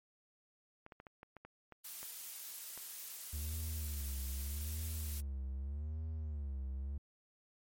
clicks, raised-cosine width 0.5 ms, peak -36 dBFS, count 10, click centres 0.864 / 0.922 / 1.001 / 1.068 / 1.231 / 1.367 / 1.45 / 1.723 / 2.03 / 2.776 s
blue noise, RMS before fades -46 dBFS, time 1.84-5.21 s, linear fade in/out 10 ms
triangle tone with vibrato, 72.5 Hz, D2, 22 cents flat, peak -36 dBFS, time 3.33-6.98 s, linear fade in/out 5 ms, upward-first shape sine, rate 0.82 Hz, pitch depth 160 cents each way
effects MP3 64 kbps

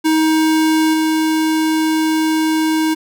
square tone with level steps, 315.8 Hz, D#4, 26 cents sharp, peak -12 / -14 dBFS, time 0.04-2.95 s, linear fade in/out 20 ms, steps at 0.93 s, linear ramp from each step 10 ms, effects none

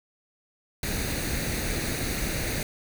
pink noise with comb filter, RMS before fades -29 dBFS, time 0.83-2.63 s, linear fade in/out 2 ms, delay 0.47 ms, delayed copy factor +0.6, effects none

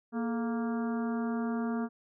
harmonic tone with a mistuned harmonic, 233.1 Hz, A#3, in tune, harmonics 1 / 2 / 3 / 4 / 5 / 6 / 7, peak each -30 / -39 / -42 / -46 / -45 / -46 / -52 dBFS, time 0.12-1.89 s, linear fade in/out 50 ms, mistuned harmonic 2, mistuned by -120 cents, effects none

